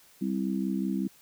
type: chord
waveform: sine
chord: C major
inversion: second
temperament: just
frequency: 196.22 / 261.6 / 327 Hz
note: G3 / C4 / E4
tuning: +2 / 0 / -14 cents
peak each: -29 / -32 / -34 dBFS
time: 0.21-1.08 s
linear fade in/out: 10 ms
effects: white hiss -58 dBFS RMS until 1.21 s